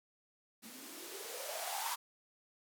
violet noise with band-pass filter sweep, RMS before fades -43 dBFS, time 0.62-1.96 s, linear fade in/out 20 ms, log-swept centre 210 to 1000 Hz, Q 8.6, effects none

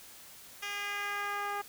10% pulse tone with band-pass filter sweep, 407.2 Hz, G#4, 34 cents flat, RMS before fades -36 dBFS, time 0.62-1.62 s, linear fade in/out 10 ms, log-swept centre 3300 to 860 Hz, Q 1.1, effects white hiss -52 dBFS RMS until 1.68 s

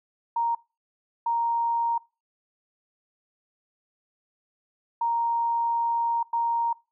sine tone bursts at uneven times, 932.3 Hz, A#5, in tune, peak -22 dBFS, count 4, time 0.36-0.55 / 1.26-1.98 / 5.01-6.23 / 6.33-6.73 s, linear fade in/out 5 ms, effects noise-tail reverb RT60 0.3 s tail -24 dB re dry

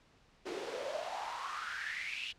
pink noise with high-pass filter sweep, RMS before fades -40 dBFS, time 0.45-2.33 s, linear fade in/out 20 ms, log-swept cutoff 340 to 3000 Hz, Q 7.6, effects pink hiss -66 dBFS RMS until 2.38 s + low-pass 5000 Hz 12 dB/octave

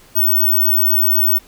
sine tone, 15804 Hz, B9, in tune, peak -11 dBFS, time 0.15-1.39 s, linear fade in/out 20 ms, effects pink hiss -47 dBFS RMS until 1.47 s

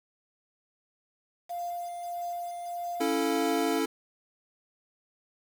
sine tone with tremolo, 698.5 Hz, F5, in tune, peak -31 dBFS, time 1.49-3.8 s, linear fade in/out 20 ms, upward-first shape sine, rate 1.6 Hz, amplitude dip 35%
square chord, A major, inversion first, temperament equal, 277.2 / 329.6 / 440 Hz, C#4 / E4 / A4, 0 / 0 / 0 cents, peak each -31 dBFS, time 3-3.86 s, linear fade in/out 10 ms
effects 8-bit

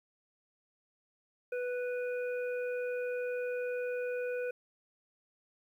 harmonic tone, 493.9 Hz, B4, in tune, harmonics 1 / 3 / 5, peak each -33 / -43 / -47 dBFS, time 1.52-4.51 s, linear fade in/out 5 ms, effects 11-bit

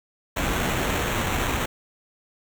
pink noise with sample-and-hold, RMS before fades -25 dBFS, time 0.36-1.66 s, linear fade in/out 10 ms, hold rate 4900 Hz, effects none

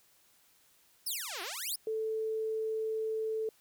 5% pulse exponential two-way sweep, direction down then up, 5588 to 329.6 to 5588 Hz, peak -26 dBFS, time 1.06-1.76 s, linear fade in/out 10 ms, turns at 1.42 s
sine tone, 440 Hz, A4, in tune, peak -31 dBFS, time 1.87-3.49 s, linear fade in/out 2 ms
effects white hiss -66 dBFS RMS until 3.6 s

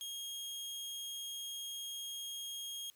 sawtooth tone, 3255 Hz, G#7, 36 cents flat, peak -38 dBFS, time 0.01-2.9 s, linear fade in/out 0 ms, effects white hiss -69 dBFS RMS until 2.95 s

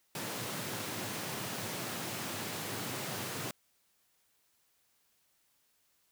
pink high-pass noise, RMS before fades -39 dBFS, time 0.15-3.51 s, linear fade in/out 2 ms, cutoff 100 Hz, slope 96 dB/octave, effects white hiss -73 dBFS RMS until 6.11 s

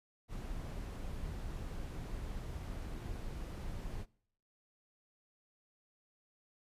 brown noise, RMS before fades -42 dBFS, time 0.28-4.06 s, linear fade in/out 50 ms, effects noise-tail reverb RT60 0.6 s tail -23 dB re dry + resampled to 32000 Hz

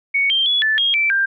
sine tone with pitch steps, 2227 / 3163 / 3393 / 1751 / 3255 / 2331 / 1587 Hz, C#7 / G7 / G#7 / A6 / G#7 / D7 / G6, +7 / +15 / +36 / -9 / -36 / -14 / +21 cents, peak -14 dBFS, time 0.14-1.26 s, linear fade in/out 10 ms, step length 160 ms, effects none

